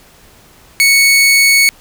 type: tone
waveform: sawtooth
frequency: 2217 Hz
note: C#7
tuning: in tune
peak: -3 dBFS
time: 0.8-1.69 s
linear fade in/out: 0 ms
effects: pink hiss -44 dBFS RMS until 1.8 s